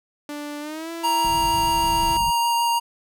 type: tone with pitch glide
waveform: sawtooth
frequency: 293.7 to 333.5 Hz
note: D4 to E4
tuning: 0 to +20 cents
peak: -26 dBFS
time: 0.29-2.17 s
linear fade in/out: 2 ms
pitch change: +220 cents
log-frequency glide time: 0.6-0.91 s
type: tone with vibrato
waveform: square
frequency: 938 Hz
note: A#5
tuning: 11 cents sharp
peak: -19 dBFS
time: 1.03-2.8 s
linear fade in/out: 20 ms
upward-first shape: triangle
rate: 6.4 Hz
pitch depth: 9 cents each way
type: low-pass noise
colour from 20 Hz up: pink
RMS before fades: -32 dBFS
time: 1.24-2.31 s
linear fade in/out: 10 ms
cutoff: 180 Hz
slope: 24 dB/octave
effects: none